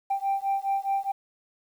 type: beating tone pair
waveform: sine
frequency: 784 / 788.8 Hz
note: G5 / G5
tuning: 0 / +11 cents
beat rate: 4.8 Hz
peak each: -26 dBFS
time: 0.1-1.12 s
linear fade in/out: 10 ms
effects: tanh soft clip ceiling -20 dBFS + 9-bit